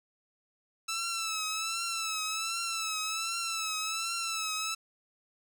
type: tone with vibrato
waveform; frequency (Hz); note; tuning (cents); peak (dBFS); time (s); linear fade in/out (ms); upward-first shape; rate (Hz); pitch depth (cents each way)
10% pulse; 1318.5; E6; 0; -23; 0.88-4.75; 10; triangle; 1.3; 68
effects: none